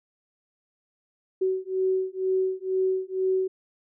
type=beating tone pair; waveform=sine; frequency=375.5 / 377.6 Hz; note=F#4 / F#4; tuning=+26 / +35 cents; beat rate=2.1 Hz; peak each=-26 dBFS; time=1.41-3.48 s; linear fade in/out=10 ms; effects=none